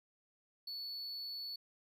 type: tone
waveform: triangle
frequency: 4435 Hz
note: C#8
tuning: in tune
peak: -40 dBFS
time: 0.67-1.56 s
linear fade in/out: 5 ms
effects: none